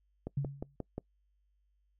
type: click train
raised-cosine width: 2 ms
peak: -24 dBFS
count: 5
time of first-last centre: 0.27-0.98 s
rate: 5.63 Hz
type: tone with exponential decay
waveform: sine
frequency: 139.5 Hz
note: C#3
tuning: 11 cents sharp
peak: -27 dBFS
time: 0.37-0.76 s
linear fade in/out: 5 ms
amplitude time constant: 83 ms
effects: noise-tail reverb RT60 0.1 s tail -24 dB re dry + added 50 Hz sine -70 dBFS peak until 1.99 s